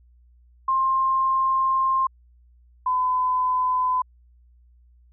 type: tone pair in turn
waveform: sine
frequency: 1058 / 1011.4 Hz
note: C6 / B5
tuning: +19 / +41 cents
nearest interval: minor second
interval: 78 cents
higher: first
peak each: -18 / -19 dBFS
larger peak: first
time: 0.68-2.07 / 2.86-4.02 s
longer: first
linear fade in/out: 5 ms
effects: added 60 Hz sine -52 dBFS peak until 5.12 s